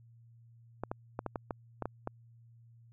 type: clicks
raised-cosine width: 1 ms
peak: -21 dBFS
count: 9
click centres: 0.836 / 0.915 / 1.191 / 1.263 / 1.358 / 1.508 / 1.823 / 1.856 / 2.074 s
effects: added 116 Hz sine -56 dBFS peak until 2.92 s

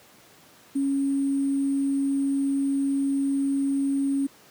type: tone with sample-and-hold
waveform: sine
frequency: 275.8 Hz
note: C#4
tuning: 9 cents flat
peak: -21 dBFS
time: 0.75-4.27 s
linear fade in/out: 10 ms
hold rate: 8820 Hz
effects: pink hiss -53 dBFS RMS until 4.5 s + high-pass 150 Hz 12 dB/octave

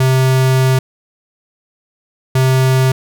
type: tone pair in turn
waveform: square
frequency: 130.81 / 130.81 Hz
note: C3 / C3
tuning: 0 / 0 cents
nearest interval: unison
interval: 0 cents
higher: neither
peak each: -10 dBFS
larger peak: neither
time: 0-0.79 / 2.35-2.92 s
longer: first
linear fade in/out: 5 ms
effects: none

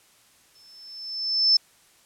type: tone with exponential growth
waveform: sine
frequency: 5280 Hz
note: E8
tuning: 2 cents sharp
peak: -13 dBFS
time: 0.55-1.57 s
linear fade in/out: 5 ms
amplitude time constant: 220 ms
effects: white hiss -58 dBFS RMS until 2.05 s + low-pass 11000 Hz 12 dB/octave

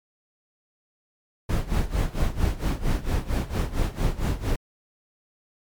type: noise with tremolo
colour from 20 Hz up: brown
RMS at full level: -21 dBFS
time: 1.49-4.56 s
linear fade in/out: 5 ms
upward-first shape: sine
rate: 4.4 Hz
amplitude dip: 85%
effects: MP3 96 kbps

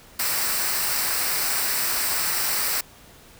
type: noise with comb filter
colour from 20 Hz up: white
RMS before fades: -24 dBFS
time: 0.19-2.81 s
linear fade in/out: 5 ms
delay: 0.3 ms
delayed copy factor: -0.55
effects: pink hiss -49 dBFS RMS until 3.39 s

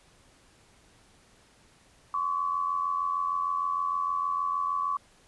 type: tone pair together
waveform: sine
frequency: 1046.5 / 1133 Hz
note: C6 / C#6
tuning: 0 / +37 cents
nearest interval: minor second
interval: 137 cents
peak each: -33 / -27 dBFS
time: 2.14-4.97 s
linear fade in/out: 2 ms
effects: pink hiss -60 dBFS RMS until 5.27 s + resampled to 24000 Hz

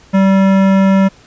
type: tone with hard clipping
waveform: sine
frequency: 193.3 Hz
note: G3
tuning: 24 cents flat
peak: -9 dBFS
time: 0.13-1.09 s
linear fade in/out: 20 ms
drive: 17 dB
effects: pink hiss -45 dBFS RMS until 1.26 s + resampled to 16000 Hz

